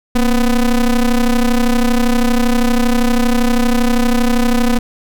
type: ring-modulated tone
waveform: square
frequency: 125.3 Hz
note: B2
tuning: 25 cents sharp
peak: -8 dBFS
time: 0.15-4.79 s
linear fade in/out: 5 ms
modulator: 109 Hz
effects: none